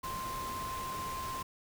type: tone in noise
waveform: sine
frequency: 1046.5 Hz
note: C6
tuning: in tune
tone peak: -37 dBFS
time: 0.03-1.43 s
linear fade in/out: 10 ms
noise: pink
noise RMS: -43 dBFS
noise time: 0.03-1.43 s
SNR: +3 dB
effects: none